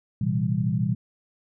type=tone cluster; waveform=sine; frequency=115.2 / 128.1 / 163.1 / 195.2 Hz; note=A#2 / C3 / E3 / G3; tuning=-20 / -36 / -18 / -7 cents; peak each=-27 dBFS; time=0.21-0.95 s; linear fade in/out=5 ms; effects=none